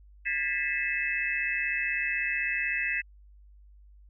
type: tone cluster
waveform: sine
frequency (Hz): 1627 / 1780 / 1973 / 2109 / 2606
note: G#6 / A6 / B6 / C7 / E7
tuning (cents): -36 / +20 / -2 / +13 / -20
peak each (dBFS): -36 / -36 / -31 / -36 / -31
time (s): 0.25-3.02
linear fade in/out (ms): 20
effects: added 50 Hz sine -51 dBFS peak until 4.09 s